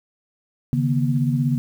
sine tone cluster, 138.4 / 154.6 / 239.9 Hz, C#3 / D#3 / A#3, -2 / -11 / +50 cents, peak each -20 / -24 / -22 dBFS, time 0.73-1.58 s, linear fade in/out 0 ms, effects 8-bit

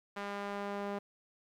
sawtooth tone with band-pass filter sweep, 201.8 Hz, G#3, 49 cents flat, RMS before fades -39 dBFS, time 0.16-0.99 s, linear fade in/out 10 ms, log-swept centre 1300 to 640 Hz, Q 0.77, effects 11-bit

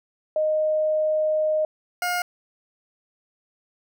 sine / 20% pulse tone pair in turn, 619 / 712.6 Hz, D#5 / F5, -9 / +35 cents, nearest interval major second, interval 244 cents, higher second, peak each -19 / -18 dBFS, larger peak second, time 0.36-1.65 / 2.02-2.22 s, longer first, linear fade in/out 2 ms, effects none

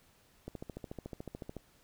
click train, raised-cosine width 2 ms, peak -28 dBFS, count 16, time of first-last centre 0.48-1.567 s, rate 13.8 Hz, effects pink hiss -66 dBFS RMS until 1.83 s

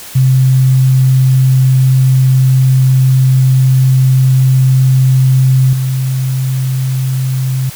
sine tone with level steps, 130.81 Hz, C3, in tune, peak -5 / -11 dBFS, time 0.15-7.7 s, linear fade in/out 10 ms, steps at 5.73 s, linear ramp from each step 2 ms, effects white hiss -30 dBFS RMS until 7.75 s

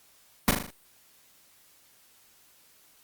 pink noise with echo, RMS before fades -20 dBFS, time 0.48-0.51 s, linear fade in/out 0 ms, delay 39 ms, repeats 5, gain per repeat -5 dB, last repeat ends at 0.705 s, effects white hiss -60 dBFS RMS until 3.03 s + Opus 48 kbps

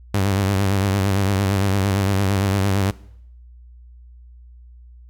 sawtooth tone with vibrato, 98 Hz, G2, in tune, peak -13 dBFS, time 0.14-2.91 s, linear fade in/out 5 ms, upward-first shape triangle, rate 8.8 Hz, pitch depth 80 cents each way, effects noise-tail reverb RT60 0.7 s tail -21 dB re dry + added 60 Hz sine -41 dBFS peak until 5.09 s

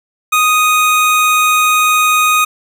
25% pulse tone, 1244.5 Hz, D#6, in tune, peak -5 dBFS, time 0.32-2.45 s, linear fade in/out 10 ms, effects 7-bit

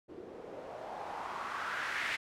blue noise with low-pass filter sweep, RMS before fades -40 dBFS, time 0.08-2.17 s, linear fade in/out 20 ms, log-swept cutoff 360 to 2100 Hz, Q 2.8, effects none

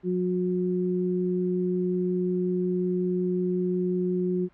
sine tone pair together, 181.1 / 362.2 Hz, F#3 / F#4, -37 / -37 cents, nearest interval octave, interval 1200 cents, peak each -26 dBFS, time 0.03-4.49 s, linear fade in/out 50 ms, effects pink hiss -61 dBFS RMS until 4.53 s + low-pass 2000 Hz 12 dB/octave

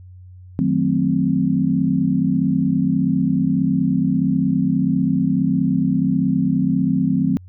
sine chord, D# diminished seventh, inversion none, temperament equal, 155.56 / 185 / 220 / 261.6 Hz, D#3 / F#3 / A3 / C4, 0 / 0 / 0 / 0 cents, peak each -22 / -20 / -23 / -19 dBFS, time 0.59-7.37 s, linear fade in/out 0 ms, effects added 91 Hz sine -38 dBFS peak until 7.48 s

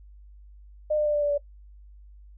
sine tone with pitch steps, 607 / 600.7 / 594.5 / 588.4 / 582.3 / 576.3 Hz, D#5 / D5 / D5 / D5 / D5 / D5, -43 / +39 / +21 / +3 / -15 / -33 cents, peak -21 dBFS, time 0.9-1.38 s, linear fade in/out 10 ms, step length 80 ms, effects noise-tail reverb RT60 0.1 s tail -19 dB re dry + added 50 Hz sine -46 dBFS peak until 2.37 s

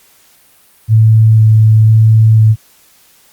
sine tone with vibrato, 110 Hz, A2, in tune, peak -3 dBFS, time 0.88-2.56 s, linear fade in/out 50 ms, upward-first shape square, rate 1 Hz, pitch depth 8 cents each way, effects white hiss -47 dBFS RMS until 3.32 s + Opus 48 kbps

